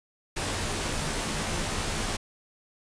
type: noise with comb filter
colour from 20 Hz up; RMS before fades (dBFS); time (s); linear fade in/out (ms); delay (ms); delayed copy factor
pink; -30; 0.36-2.17; 10; 16; -0.6
effects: resampled to 22050 Hz